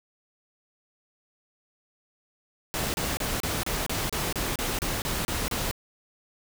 pink noise bursts, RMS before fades -29 dBFS, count 13, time 2.74-5.712 s, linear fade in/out 0 ms, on 200 ms, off 31 ms, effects none

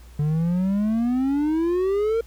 triangle exponential sweep, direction up, 145.2 to 465.3 Hz, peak -17 dBFS, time 0.19-2.21 s, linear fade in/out 5 ms, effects added 60 Hz sine -42 dBFS peak until 2.26 s + pink hiss -54 dBFS RMS until 2.26 s

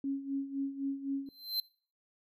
sine tone with tremolo, 275 Hz, C#4, 14 cents flat, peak -30 dBFS, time 0.04-1.29 s, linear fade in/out 2 ms, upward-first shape sine, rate 3.9 Hz, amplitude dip 75%
square tone with exponential growth, 4101 Hz, C8, 36 cents flat, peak -28 dBFS, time 1.26-1.6 s, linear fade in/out 2 ms, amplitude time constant 73 ms
effects noise-tail reverb RT60 0.5 s tail -25 dB re dry

